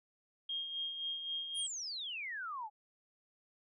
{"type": "tone with tremolo", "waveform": "sine", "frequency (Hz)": 3233, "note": "G#7", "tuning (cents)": -47, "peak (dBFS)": -35, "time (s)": [0.49, 1.67], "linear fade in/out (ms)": 5, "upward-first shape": "sine", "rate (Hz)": 3.8, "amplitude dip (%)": 50}
{"type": "exponential sweep", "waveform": "sine", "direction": "down", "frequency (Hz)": [10430, 810], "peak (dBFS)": -39, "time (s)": [1.54, 2.7], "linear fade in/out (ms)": 50}
{"effects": []}